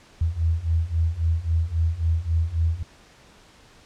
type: beating tone pair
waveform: sine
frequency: 80.1 / 83.8 Hz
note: E2 / E2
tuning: -49 / +29 cents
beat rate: 3.7 Hz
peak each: -24 / -22 dBFS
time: 0.21-2.83 s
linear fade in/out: 5 ms
effects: pink hiss -52 dBFS RMS until 3.85 s + low-pass 7000 Hz 12 dB/octave